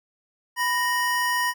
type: tone pair together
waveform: square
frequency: 987.8 / 1860.6 Hz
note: B5 / A#6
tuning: 0 / -4 cents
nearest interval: major seventh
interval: 1096 cents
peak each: -25 dBFS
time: 0.56-1.54 s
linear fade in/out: 50 ms
effects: none